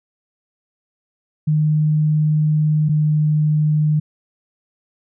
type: tone pair in turn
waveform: sine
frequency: 153 / 152.19 Hz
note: D#3 / D#3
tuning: -29 / -38 cents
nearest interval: unison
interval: 9 cents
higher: first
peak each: -13 dBFS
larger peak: neither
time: 1.47-2.89 / 2.89-4 s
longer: first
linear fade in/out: 10 ms
effects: none